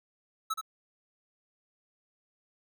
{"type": "tone with echo", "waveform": "square", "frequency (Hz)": 1300, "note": "E6", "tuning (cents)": -24, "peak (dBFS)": -29, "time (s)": [0.5, 0.54], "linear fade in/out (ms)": 10, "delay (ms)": 73, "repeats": 1, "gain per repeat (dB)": -5, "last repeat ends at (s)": 0.613, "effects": []}